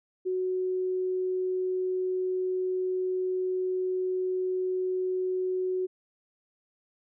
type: tone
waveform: sine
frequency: 370 Hz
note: F#4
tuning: in tune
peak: -26 dBFS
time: 0.25-5.87 s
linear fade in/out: 20 ms
effects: none